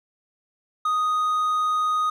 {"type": "tone", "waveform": "triangle", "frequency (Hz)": 1244.5, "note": "D#6", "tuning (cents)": 0, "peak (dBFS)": -18, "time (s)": [0.85, 2.1], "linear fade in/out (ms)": 5, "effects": []}